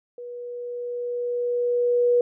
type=tone with level ramp; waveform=sine; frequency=485 Hz; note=B4; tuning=31 cents flat; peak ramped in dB=-34 to -15 dBFS; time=0.18-2.21 s; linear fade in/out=2 ms; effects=none